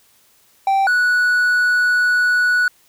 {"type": "tone pair in turn", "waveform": "triangle", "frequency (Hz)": [780, 1472.4], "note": ["G5", "F#6"], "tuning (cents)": [-9, -9], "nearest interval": "major seventh", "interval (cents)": 1100, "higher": "second", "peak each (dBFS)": -11, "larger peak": "neither", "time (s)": [[0.67, 0.87], [0.87, 2.68]], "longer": "second", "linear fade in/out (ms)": 2, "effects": ["white hiss -55 dBFS RMS until 2.88 s"]}